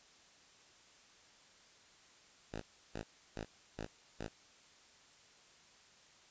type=tone bursts; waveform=5% pulse; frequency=54.5 Hz; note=A1; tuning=16 cents flat; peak=-30 dBFS; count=5; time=2.52-4.285 s; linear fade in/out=20 ms; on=97 ms; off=320 ms; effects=white hiss -63 dBFS RMS until 6.3 s + resampled to 16000 Hz